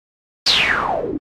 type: noise with low-pass filter sweep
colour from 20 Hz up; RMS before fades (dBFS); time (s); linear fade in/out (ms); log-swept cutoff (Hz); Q
white; -18; 0.46-1.18; 10; 4900 to 270; 8.3
effects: AAC 48 kbps